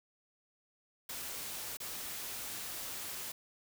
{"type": "noise with dropouts", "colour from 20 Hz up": "white", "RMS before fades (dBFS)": -42, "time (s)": [1.09, 3.32], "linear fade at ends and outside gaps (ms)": 5, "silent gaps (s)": [1.771, 1.801], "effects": []}